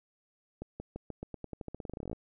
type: accelerating click train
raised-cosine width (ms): 2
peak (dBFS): -26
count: 23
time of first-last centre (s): 0.62-2.13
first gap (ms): 180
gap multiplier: 0.89
effects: none